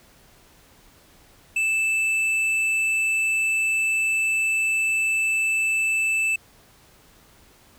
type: tone with hard clipping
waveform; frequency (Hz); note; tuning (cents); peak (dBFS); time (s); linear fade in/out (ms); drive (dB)
sine; 2637; E7; 0; -21; 1.56-6.36; 5; 6
effects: pink hiss -54 dBFS RMS until 7.78 s